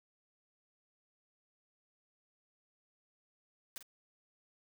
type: noise with echo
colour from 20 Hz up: white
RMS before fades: -44 dBFS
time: 3.76-3.78 s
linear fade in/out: 0 ms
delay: 47 ms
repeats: 1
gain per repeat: -10 dB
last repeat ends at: 3.827 s
effects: none